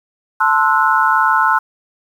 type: chord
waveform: sine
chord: F# half-diminished seventh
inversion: first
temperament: equal with one note detuned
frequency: 880 / 1046.5 / 1318.5 / 1461.3 Hz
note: A5 / C6 / E6 / F#6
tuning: 0 / 0 / 0 / -22 cents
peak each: -16 dBFS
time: 0.4-1.59 s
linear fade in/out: 10 ms
effects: 7-bit